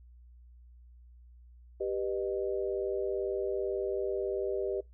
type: chord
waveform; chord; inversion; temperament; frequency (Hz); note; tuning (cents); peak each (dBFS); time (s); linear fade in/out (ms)
sine; G augmented; none; just; 392 / 490 / 612.5; G4 / B4 / D#5; 0 / -14 / -27; -32 / -36 / -37; 1.8-4.81; 10
effects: noise-tail reverb RT60 0.2 s tail -24 dB re dry + added 60 Hz sine -52 dBFS peak until 4.93 s